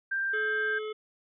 sine tone, 1581 Hz, G6, 14 cents sharp, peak -27 dBFS, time 0.11-0.79 s, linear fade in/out 10 ms
harmonic tone, 430 Hz, A4, 40 cents flat, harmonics 1 / 3 / 5 / 7 / 8, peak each -33 / -43 / -47 / -50 / -51 dBFS, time 0.33-0.93 s, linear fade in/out 10 ms
effects none

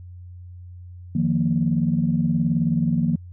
sine chord, Eb suspended second, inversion none, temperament equal, 155.56 / 174.61 / 233.1 Hz, Eb3 / F3 / Bb3, 0 / 0 / 0 cents, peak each -22 dBFS, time 1.15-3.16 s, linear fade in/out 5 ms, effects tanh soft clip ceiling -8 dBFS + added 89 Hz sine -37 dBFS peak until 3.32 s

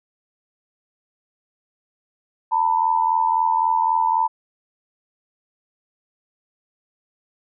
sine tone pair together, 897 / 980.8 Hz, A5 / B5, +33 / -12 cents, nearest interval major second, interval 155 cents, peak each -18 / -20 dBFS, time 2.51-4.28 s, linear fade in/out 20 ms, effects none

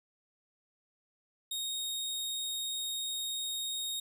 sawtooth tone, 3729 Hz, A#7, in tune, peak -31 dBFS, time 1.51-4 s, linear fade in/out 5 ms, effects none

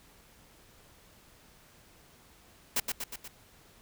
white noise with echo, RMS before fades -28 dBFS, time 2.76-2.8 s, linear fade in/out 5 ms, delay 120 ms, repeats 4, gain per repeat -4 dB, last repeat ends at 3.28 s, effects pink hiss -59 dBFS RMS until 3.81 s

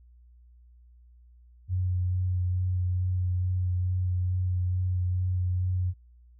sine tone with vibrato, 91 Hz, F#2, 28 cents flat, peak -24 dBFS, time 1.68-5.94 s, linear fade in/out 50 ms, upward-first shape sine, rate 2.3 Hz, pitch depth 15 cents each way, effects added 60 Hz sine -52 dBFS peak until 6.39 s

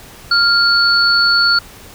sine tone pair together, 1396.9 / 4435 Hz, F6 / C#8, 0 / 0 cents, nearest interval octave + minor sixth, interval 2000 cents, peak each -12 dBFS, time 0.31-1.59 s, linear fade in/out 5 ms, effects pink hiss -38 dBFS RMS until 1.94 s

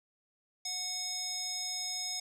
square tone with band-pass filter, 734 Hz, F#5, 14 cents flat, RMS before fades -37 dBFS, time 0.65-2.2 s, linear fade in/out 5 ms, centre 5800 Hz, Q 7.5, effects none

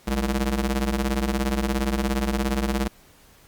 sawtooth ring-modulated tone, 132.7 Hz, C3, 25 cents sharp, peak -15 dBFS, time 0.07-2.88 s, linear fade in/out 10 ms, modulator 74.9 Hz, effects pink hiss -54 dBFS RMS until 3.47 s + Opus 48 kbps

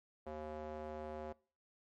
square tone with band-pass filter, 76.7 Hz, D#2, 24 cents flat, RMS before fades -45 dBFS, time 0.26-1.33 s, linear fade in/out 10 ms, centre 590 Hz, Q 1.8, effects noise-tail reverb RT60 0.4 s tail -23 dB re dry + MP3 64 kbps

